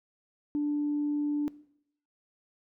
sine tone, 293.7 Hz, D4, in tune, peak -25 dBFS, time 0.55-1.48 s, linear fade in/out 0 ms, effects noise-tail reverb RT60 0.7 s tail -20 dB re dry + tanh soft clip ceiling -22 dBFS

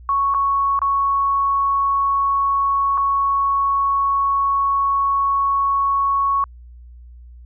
sine tone with dropouts, 1108.7 Hz, C#6, in tune, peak -15 dBFS, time 0.09-6.44 s, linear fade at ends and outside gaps 1 ms, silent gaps 0.34-0.346 / 0.791-0.817 / 2.975-2.978 s, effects added 60 Hz sine -38 dBFS peak until 7.45 s

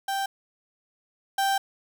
35% pulse tone pair in turn, 784 / 784 Hz, G5 / G5, 0 / 0 cents, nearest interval unison, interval 0 cents, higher neither, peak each -24 / -20 dBFS, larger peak second, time 0.08-0.26 / 1.38-1.58 s, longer second, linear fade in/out 5 ms, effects none

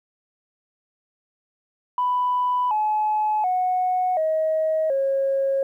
sine tone with pitch steps, 992 / 853.7 / 734.6 / 632.2 / 544 Hz, B5 / G#5 / F#5 / D#5 / C#5, +7 / +47 / -13 / +27 / -33 cents, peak -18 dBFS, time 1.98-5.63 s, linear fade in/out 2 ms, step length 730 ms, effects tanh soft clip ceiling -14 dBFS + 10-bit

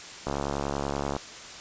click train, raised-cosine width 1 ms, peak -15 dBFS, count 64, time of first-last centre 0.27-1.165 s, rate 70.4 Hz, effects white hiss -42 dBFS RMS until 1.6 s + resampled to 16000 Hz

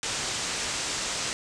white low-pass noise, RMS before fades -31 dBFS, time 0.03-1.33 s, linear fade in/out 0 ms, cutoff 8200 Hz, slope 48 dB/octave, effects none

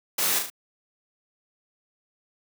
white noise with echo, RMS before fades -25 dBFS, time 0.18-0.39 s, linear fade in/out 5 ms, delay 37 ms, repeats 3, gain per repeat -5 dB, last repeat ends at 0.501 s, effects high-pass 200 Hz 12 dB/octave

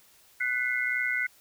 sine tone cluster, 1486 / 2007 / 2130 Hz, F#6 / B6 / C7, +7 / +27 / +30 cents, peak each -30 dBFS, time 0.4-1.27 s, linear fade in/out 10 ms, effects white hiss -59 dBFS RMS until 1.4 s

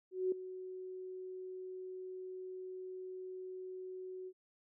sine tone with ADSR envelope, 371.3 Hz, F#4, 6 cents sharp, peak -29 dBFS, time 0.11-4.33 s, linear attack 210 ms, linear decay 3 ms, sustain -14 dB, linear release 57 ms, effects none

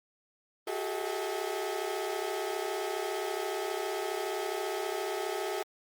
30% pulse tone cluster, 366.7 / 398.9 / 433.7 / 640 Hz, F#4 / G4 / A4 / D#5, -15 / +30 / -25 / +49 cents, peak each -35 / -34 / -35 / -37 dBFS, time 0.67-5.63 s, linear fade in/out 5 ms, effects Opus 32 kbps

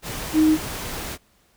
sine tone in noise, 311.8 Hz, D#4, 4 cents sharp, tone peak -13 dBFS, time 0.33-0.58 s, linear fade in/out 50 ms, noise pink, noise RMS -31 dBFS, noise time 0.02-1.18 s, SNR +15 dB, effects pink hiss -61 dBFS RMS until 1.56 s

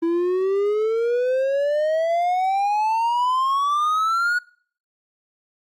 triangle exponential sweep, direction up, 329.6 to 1466 Hz, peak -16 dBFS, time 0.02-4.39 s, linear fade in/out 10 ms, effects noise-tail reverb RT60 0.5 s tail -23 dB re dry + Opus 24 kbps

